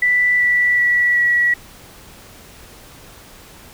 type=tone with pitch steps; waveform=sine; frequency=1975.5 / 1960.7 / 1946.1 / 1931.5 Hz; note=B6 / B6 / B6 / B6; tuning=0 / -13 / -26 / -39 cents; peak=-12 dBFS; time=0.02-1.54 s; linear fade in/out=5 ms; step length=380 ms; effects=pink hiss -42 dBFS RMS until 3.73 s

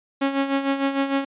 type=tone with tremolo; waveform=sawtooth; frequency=274.6 Hz; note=C#4; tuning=16 cents flat; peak=-14 dBFS; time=0.21-1.25 s; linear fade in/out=10 ms; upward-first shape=sine; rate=6.6 Hz; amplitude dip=65%; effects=resampled to 8000 Hz

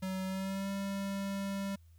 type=tone with pitch glide; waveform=square; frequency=188.5 to 196.85 Hz; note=F#3 to G3; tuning=+32 to +8 cents; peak=-35 dBFS; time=0.02-1.76 s; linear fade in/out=10 ms; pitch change=+76 cents; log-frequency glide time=0.26-0.7 s; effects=added 82 Hz sine -56 dBFS peak until 1.98 s + white hiss -75 dBFS RMS until 1.98 s

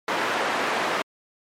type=band-pass noise; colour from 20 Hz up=white; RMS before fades=-25 dBFS; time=0.08-1.02 s; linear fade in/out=2 ms; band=300 to 1600 Hz; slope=12 dB/octave; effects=MP3 64 kbps

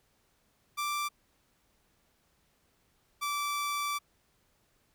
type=tone pair in turn; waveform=sawtooth; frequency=1174.7 / 1162.5 Hz; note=D6 / D6; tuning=0 / -18 cents; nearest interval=unison; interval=18 cents; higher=first; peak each=-27 dBFS; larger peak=neither; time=0.77-1.09 / 3.21-3.99 s; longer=second; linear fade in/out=20 ms; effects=pink hiss -71 dBFS RMS until 4.94 s

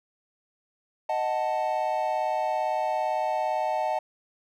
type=chord; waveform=triangle; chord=D# diminished; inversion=none; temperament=equal; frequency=622.3 / 740 / 880 Hz; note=D#5 / F#5 / A5; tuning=0 / 0 / 0 cents; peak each=-27 dBFS; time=1.09-3.99 s; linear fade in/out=5 ms; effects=none

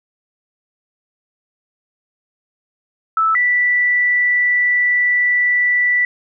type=tone pair in turn; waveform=sine; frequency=1313 / 1967.3 Hz; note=E6 / B6; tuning=-7 / -7 cents; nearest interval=perfect fifth; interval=700 cents; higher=second; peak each=-12 dBFS; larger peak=neither; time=3.17-3.35 / 3.35-6.05 s; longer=second; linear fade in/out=2 ms; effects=none

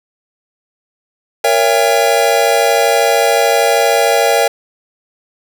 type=chord; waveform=square; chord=A# diminished seventh; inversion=none; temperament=just; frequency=466.2 / 559.4 / 671.3 / 805.5 Hz; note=A#4 / C#5 / E5 / G5; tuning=0 / +16 / +31 / +47 cents; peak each=-16 dBFS; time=1.44-4.48 s; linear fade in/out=5 ms; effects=none

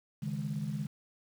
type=chord; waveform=sine; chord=C# suspended second; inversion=none; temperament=equal; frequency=138.59 / 155.56 / 207.7 Hz; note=C#3 / D#3 / G#3; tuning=0 / 0 / 0 cents; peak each=-37 / -36 / -37 dBFS; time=0.22-0.87 s; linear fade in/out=10 ms; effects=tanh soft clip ceiling -24 dBFS + 9-bit

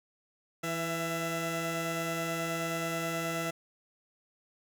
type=tone pair together; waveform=15% pulse; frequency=164.81 / 668.6 Hz; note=E3 / E5; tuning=0 / +24 cents; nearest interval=2 octaves; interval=2424 cents; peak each=-28 dBFS; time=0.63-3.51 s; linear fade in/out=10 ms; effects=none

